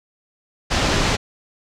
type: low-pass noise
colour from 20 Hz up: pink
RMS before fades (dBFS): -19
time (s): 0.7-1.17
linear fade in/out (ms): 20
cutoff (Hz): 6500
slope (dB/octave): 24
effects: none